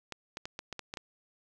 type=clicks; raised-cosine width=0.2 ms; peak=-21 dBFS; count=8; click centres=0.123 / 0.371 / 0.455 / 0.591 / 0.727 / 0.793 / 0.939 / 0.972 s; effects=none